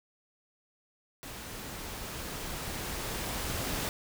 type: noise with level ramp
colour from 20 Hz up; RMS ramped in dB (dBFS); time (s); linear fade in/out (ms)
pink; -43 to -33; 1.23-3.89; 0
effects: none